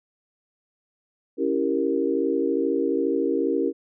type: chord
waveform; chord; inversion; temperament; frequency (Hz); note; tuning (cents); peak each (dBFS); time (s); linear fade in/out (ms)
sine; C# diminished seventh; none; equal; 277.2 / 329.6 / 392 / 466.2; C#4 / E4 / G4 / Bb4; 0 / 0 / 0 / 0; -26; 1.37-3.73; 50
effects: none